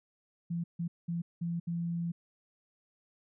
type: tone bursts at uneven times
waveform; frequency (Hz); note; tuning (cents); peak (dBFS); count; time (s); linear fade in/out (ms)
sine; 170; F3; -46; -31; 5; 0.5-0.64 / 0.79-0.88 / 1.08-1.22 / 1.41-1.6 / 1.67-2.12; 10
effects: none